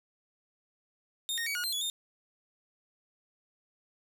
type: tone with pitch steps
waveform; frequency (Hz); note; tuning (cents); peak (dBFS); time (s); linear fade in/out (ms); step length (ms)
sawtooth; 3669 / 1853 / 2263 / 1444 / 4146 / 3399 / 3643; A#7 / A#6 / C#7 / F#6 / C8 / G#7 / A#7; -28 / -11 / +35 / -43 / -17 / +39 / -41; -28; 1.29-1.899; 0; 87
effects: none